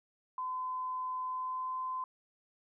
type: tone with pitch glide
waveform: sine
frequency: 1020 to 1028.3 Hz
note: C6 to C6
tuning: -44 to -30 cents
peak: -34 dBFS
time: 0.38-2.04 s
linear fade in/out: 2 ms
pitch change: +14 cents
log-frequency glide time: 1.23-1.76 s
effects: none